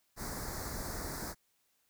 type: band-stop noise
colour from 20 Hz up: pink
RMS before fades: -40 dBFS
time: 0.16-1.35 s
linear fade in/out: 50 ms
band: 2000 to 4300 Hz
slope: 48 dB/octave
effects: white hiss -75 dBFS RMS until 1.89 s